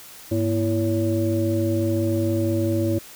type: tone cluster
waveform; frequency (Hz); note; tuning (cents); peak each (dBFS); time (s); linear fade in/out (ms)
sine; 102.5 / 237.9 / 332 / 562; G#2 / A#3 / E4 / C#5; -22 / +35 / +12 / +24; -23 / -28 / -22 / -27; 0.31-2.99; 10
effects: tanh soft clip ceiling -9 dBFS + white hiss -43 dBFS RMS until 3.15 s